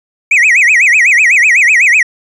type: tone with vibrato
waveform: triangle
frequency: 2200 Hz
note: C#7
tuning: 14 cents flat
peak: -3 dBFS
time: 0.31-2.03 s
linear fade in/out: 5 ms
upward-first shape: sine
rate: 8 Hz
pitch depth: 280 cents each way
effects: resampled to 24000 Hz